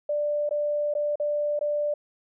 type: tone with dropouts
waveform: sine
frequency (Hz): 590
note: D5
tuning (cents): +8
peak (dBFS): -23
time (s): 0.09-1.94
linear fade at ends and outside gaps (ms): 5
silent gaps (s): 0.492-0.509 / 0.939-0.95 / 1.157-1.198 / 1.592-1.61
effects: none